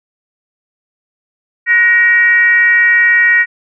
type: tone with frequency modulation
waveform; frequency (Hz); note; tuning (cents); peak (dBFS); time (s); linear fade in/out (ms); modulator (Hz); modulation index
sine; 1886; A#6; +20; -6; 1.66-3.46; 50; 421; 0.55
effects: none